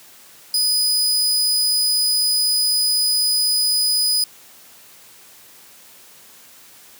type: tone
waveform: sawtooth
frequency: 4978 Hz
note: D#8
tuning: in tune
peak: -13 dBFS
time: 0.54-4.24 s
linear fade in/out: 2 ms
effects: white hiss -46 dBFS RMS until 6.99 s + high-pass 100 Hz 12 dB/octave